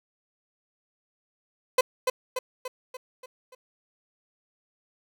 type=tone with echo; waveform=30% pulse; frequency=510 Hz; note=C5; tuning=44 cents flat; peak=-14 dBFS; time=1.78-1.81 s; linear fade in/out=5 ms; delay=290 ms; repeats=6; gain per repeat=-5 dB; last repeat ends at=3.55 s; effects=none